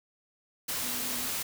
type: tone in noise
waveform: sine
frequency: 246.9 Hz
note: B3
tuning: in tune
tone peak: -43 dBFS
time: 0.82-1.27 s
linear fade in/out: 10 ms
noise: white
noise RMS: -33 dBFS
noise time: 0.68-1.43 s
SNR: -13 dB
effects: none